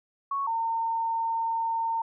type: tone pair in turn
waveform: sine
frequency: 1108.7 / 910.8 Hz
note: C#6 / A#5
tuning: 0 / -40 cents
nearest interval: minor third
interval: 340 cents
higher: first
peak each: -26 / -25 dBFS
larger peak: second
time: 0.31-0.47 / 0.47-2.02 s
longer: second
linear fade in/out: 5 ms
effects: none